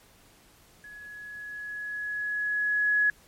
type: tone with level ramp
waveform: sine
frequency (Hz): 1685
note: G#6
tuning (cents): +25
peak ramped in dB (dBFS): -43 to -19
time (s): 0.84-3.1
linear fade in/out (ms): 2
effects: pink hiss -58 dBFS RMS until 3.27 s + MP3 64 kbps